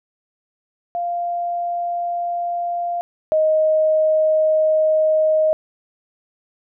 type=tone pair in turn; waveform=sine; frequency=696 / 624.9 Hz; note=F5 / D#5; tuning=-6 / +7 cents; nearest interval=major second; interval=187 cents; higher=first; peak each=-20 / -13 dBFS; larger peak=second; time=0.95-3.01 / 3.32-5.53 s; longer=second; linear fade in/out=0 ms; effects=none